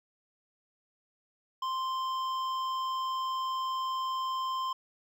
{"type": "tone with hard clipping", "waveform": "triangle", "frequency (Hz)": 1045, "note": "C6", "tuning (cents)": -2, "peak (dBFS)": -32, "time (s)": [1.62, 4.73], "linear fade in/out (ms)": 5, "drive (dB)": 13, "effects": []}